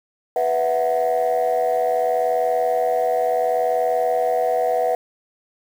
sine chord, B suspended fourth, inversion none, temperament equal, 493.9 / 659.3 / 740 Hz, B4 / E5 / F#5, 0 / 0 / 0 cents, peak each -20 dBFS, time 0.36-4.95 s, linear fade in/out 2 ms, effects tanh soft clip ceiling -12 dBFS + 7-bit

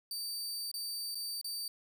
sawtooth tone with dropouts, 4625 Hz, D8, 27 cents flat, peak -34 dBFS, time 0.11-1.68 s, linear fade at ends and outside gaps 2 ms, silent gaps 0.715-0.74 / 1.147-1.153 / 1.414-1.444 s, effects none

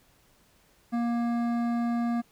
triangle tone with hard clipping, 236 Hz, A#3, 22 cents sharp, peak -27 dBFS, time 0.92-2.22 s, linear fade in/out 20 ms, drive 16 dB, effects pink hiss -63 dBFS RMS until 2.31 s

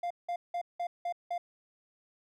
triangle tone bursts, 698.5 Hz, F5, in tune, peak -29 dBFS, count 6, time 0.03-1.38 s, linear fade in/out 5 ms, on 75 ms, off 180 ms, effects none

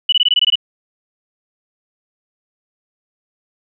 sine tone bursts, 2960 Hz, F#7, in tune, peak -9 dBFS, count 9, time 0.09-0.556 s, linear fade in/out 5 ms, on 34 ms, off 20 ms, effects none

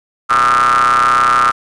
45% pulse ring-modulated tone, 61.74 Hz, B1, in tune, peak -6 dBFS, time 0.29-1.52 s, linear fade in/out 20 ms, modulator 1280 Hz, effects resampled to 24000 Hz + 8-bit

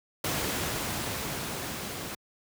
pink noise with level ramp, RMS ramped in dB -29 to -37 dBFS, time 0.24-2.15 s, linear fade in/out 5 ms, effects high-pass 80 Hz 12 dB/octave

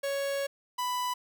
45% pulse tone pair in turn, 556 / 992.7 Hz, C#5 / B5, +5 / +9 cents, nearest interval minor seventh, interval 1004 cents, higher second, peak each -29 / -29 dBFS, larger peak neither, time 0.03-0.47 / 0.78-1.14 s, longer first, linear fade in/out 10 ms, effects none

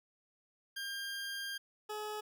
20% pulse tone pair in turn, 1602 / 424.3 Hz, G6 / G#4, +37 / +37 cents, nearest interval octave + major seventh, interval 2300 cents, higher first, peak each -34 / -34 dBFS, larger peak neither, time 0.76-1.58 / 1.89-2.21 s, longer first, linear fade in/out 10 ms, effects none

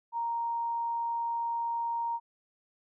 sine tone, 932.3 Hz, A#5, in tune, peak -29 dBFS, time 0.12-2.2 s, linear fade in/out 50 ms, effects none

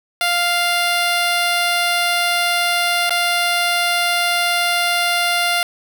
10% pulse tone with dropouts, 698.5 Hz, F5, in tune, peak -7 dBFS, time 0.21-5.63 s, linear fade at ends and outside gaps 1 ms, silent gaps 3.095-3.106 s, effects 8-bit

